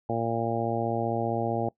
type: harmonic tone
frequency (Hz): 115.4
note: A#2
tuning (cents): -17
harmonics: 1 / 2 / 3 / 4 / 5 / 6 / 7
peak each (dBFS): -33 / -33 / -33 / -33 / -33 / -33 / -33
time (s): 0.09-1.69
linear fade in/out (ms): 5
effects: noise-tail reverb RT60 0.1 s tail -22 dB re dry